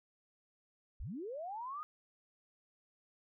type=linear sweep; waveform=sine; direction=up; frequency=30.87 to 1260 Hz; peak=-40 dBFS; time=1-1.83 s; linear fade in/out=0 ms; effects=none